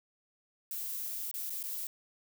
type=noise with dropouts; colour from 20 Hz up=violet; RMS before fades=-38 dBFS; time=0.71-1.87 s; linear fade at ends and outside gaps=1 ms; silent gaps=1.313-1.34 / 1.497-1.504 / 1.629-1.638 s; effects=none